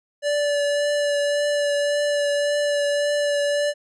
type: tone with vibrato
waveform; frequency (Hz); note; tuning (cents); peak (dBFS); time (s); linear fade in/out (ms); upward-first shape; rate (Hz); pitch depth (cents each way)
square; 580; D5; -22; -20; 0.22-3.74; 50; triangle; 1.8; 16
effects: resampled to 22050 Hz